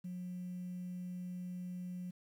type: tone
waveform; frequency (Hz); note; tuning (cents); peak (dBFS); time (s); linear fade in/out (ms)
sine; 180; F#3; -47; -39; 0.04-2.11; 10
effects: tanh soft clip ceiling -37 dBFS + 11-bit